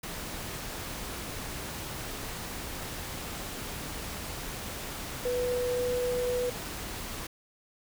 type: tone in noise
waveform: sine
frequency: 493.9 Hz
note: B4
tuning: in tune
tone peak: -27 dBFS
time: 5.25-6.5 s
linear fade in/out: 5 ms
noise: pink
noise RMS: -38 dBFS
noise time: 0.03-7.27 s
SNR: +8 dB
effects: none